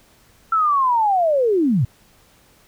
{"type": "linear sweep", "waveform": "sine", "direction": "down", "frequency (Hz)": [1346, 102.9], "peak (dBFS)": -14, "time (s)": [0.52, 1.85], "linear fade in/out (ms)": 5, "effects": ["pink hiss -54 dBFS RMS until 2.67 s"]}